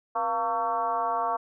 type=tone with frequency modulation; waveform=sine; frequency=911 Hz; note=A#5; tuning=40 cents flat; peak=-24 dBFS; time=0.15-1.37 s; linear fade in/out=10 ms; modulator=215 Hz; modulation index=1.5; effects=none